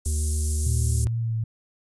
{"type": "high-pass noise", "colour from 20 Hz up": "pink", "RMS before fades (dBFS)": -31, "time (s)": [0.05, 1.05], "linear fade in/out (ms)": 10, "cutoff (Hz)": 7200, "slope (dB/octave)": 24}
{"type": "harmonic tone", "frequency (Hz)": 75.6, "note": "D#2", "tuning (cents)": -49, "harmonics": [1, 3, 5], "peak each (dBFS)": [-22, -41, -44], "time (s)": [0.06, 1.07], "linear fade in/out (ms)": 0}
{"type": "tone with vibrato", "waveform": "sine", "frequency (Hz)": 113.7, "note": "A#2", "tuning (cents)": -43, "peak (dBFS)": -23, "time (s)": [0.66, 1.44], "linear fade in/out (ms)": 5, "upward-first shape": "triangle", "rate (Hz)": 2.4, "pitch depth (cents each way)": 30}
{"effects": ["resampled to 24000 Hz"]}